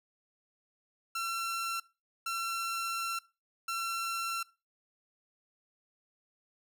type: tone bursts at uneven times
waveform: sawtooth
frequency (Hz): 1354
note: E6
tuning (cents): +46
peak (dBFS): -29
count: 3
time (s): 1.15-1.8 / 2.26-3.19 / 3.68-4.43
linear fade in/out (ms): 5
effects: noise-tail reverb RT60 0.3 s tail -21 dB re dry